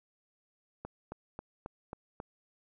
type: click train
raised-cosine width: 1 ms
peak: -26 dBFS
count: 6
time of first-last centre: 0.85-2.201 s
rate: 3.7 Hz
effects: none